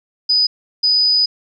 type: tone bursts at uneven times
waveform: sine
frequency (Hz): 4978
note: D#8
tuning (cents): 0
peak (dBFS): -11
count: 2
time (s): 0.29-0.47 / 0.83-1.26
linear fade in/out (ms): 10
effects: none